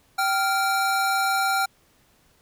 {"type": "tone pair together", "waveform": "square", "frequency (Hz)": [776, 1391.5], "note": ["G5", "F6"], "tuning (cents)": [-18, -7], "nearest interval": "minor seventh", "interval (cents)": 1011, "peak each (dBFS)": -24, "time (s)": [0.18, 1.66], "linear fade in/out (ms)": 10, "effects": ["pink hiss -61 dBFS RMS until 2.41 s"]}